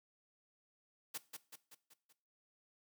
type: noise with echo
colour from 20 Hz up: white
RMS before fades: -42 dBFS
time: 1.14-1.18 s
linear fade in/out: 10 ms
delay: 190 ms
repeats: 5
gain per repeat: -5 dB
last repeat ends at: 2.13 s
effects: noise-tail reverb RT60 0.4 s tail -18 dB re dry + high-pass 150 Hz 12 dB/octave